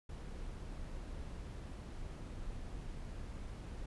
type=noise; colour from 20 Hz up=brown; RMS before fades=-45 dBFS; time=0.09-3.86 s; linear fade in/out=5 ms; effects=resampled to 24000 Hz